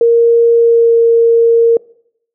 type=tone with pitch glide; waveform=sine; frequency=466.2 to 462.4 Hz; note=A#4 to A#4; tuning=0 to -14 cents; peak=-5 dBFS; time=0.01-1.77 s; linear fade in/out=2 ms; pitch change=-14 cents; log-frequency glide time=0.52-0.96 s; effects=noise-tail reverb RT60 0.7 s tail -23 dB re dry